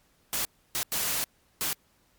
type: noise bursts at uneven times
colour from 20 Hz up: white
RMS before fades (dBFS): -29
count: 4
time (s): 0.33-0.45 / 0.75-0.83 / 0.92-1.24 / 1.61-1.73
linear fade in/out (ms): 0
effects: pink hiss -66 dBFS RMS until 2.18 s + MP3 96 kbps